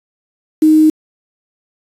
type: tone with quantisation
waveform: sine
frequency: 311.1 Hz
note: D#4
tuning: in tune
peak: -5 dBFS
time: 0.62-0.9 s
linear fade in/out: 5 ms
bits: 5
effects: resampled to 32000 Hz